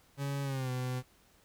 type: tone with pitch glide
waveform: 40% pulse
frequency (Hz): 140 to 126.91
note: C#3 to B2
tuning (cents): +18 to +48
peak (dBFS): -32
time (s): 0.17-1.03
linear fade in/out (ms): 50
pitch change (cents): -170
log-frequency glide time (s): 0.43-0.7
effects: pink hiss -65 dBFS RMS until 1.44 s